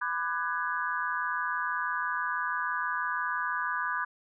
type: chord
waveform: sine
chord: G# half-diminished seventh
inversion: first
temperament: just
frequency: 996.7 / 1196.1 / 1495.1 / 1661.2 Hz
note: B5 / D6 / F#6 / G#6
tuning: +16 / +31 / +18 / 0 cents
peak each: -34 dBFS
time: 0.01-4.05 s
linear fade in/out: 10 ms
effects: none